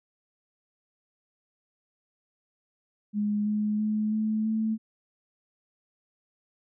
sine tone with pitch steps, 208 / 210.9 / 213.8 / 216.8 / 219.9 Hz, G#3 / G#3 / A3 / A3 / A3, +3 / +27 / -49 / -25 / -1 cents, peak -24 dBFS, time 3.13-4.78 s, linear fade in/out 50 ms, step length 330 ms, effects none

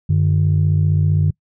sine tone pair together, 95.26 / 150.7 Hz, G2 / D3, -49 / +45 cents, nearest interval minor sixth, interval 794 cents, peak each -14 dBFS, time 0.09-1.31 s, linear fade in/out 10 ms, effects noise-tail reverb RT60 0.1 s tail -25 dB re dry + tanh soft clip ceiling -7 dBFS

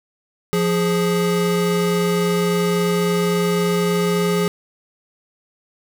square tone pair together, 174.61 / 415.3 Hz, F3 / G#4, 0 / 0 cents, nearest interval octave + minor third, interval 1500 cents, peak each -20 dBFS, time 0.53-4.48 s, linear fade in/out 0 ms, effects 7-bit

